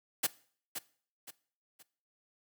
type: noise with echo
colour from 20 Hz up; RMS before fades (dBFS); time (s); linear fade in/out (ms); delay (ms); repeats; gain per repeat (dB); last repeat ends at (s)
white; -29; 0.23-0.27; 10; 520; 3; -9; 1.83
effects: noise-tail reverb RT60 0.5 s tail -20 dB re dry + high-pass 150 Hz 12 dB/octave